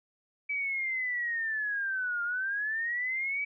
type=linear two-way sweep; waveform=sine; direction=down then up; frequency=2299 to 1396.9 to 2299 Hz; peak=-29 dBFS; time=0.49-3.45 s; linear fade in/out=10 ms; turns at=2.23 s; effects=none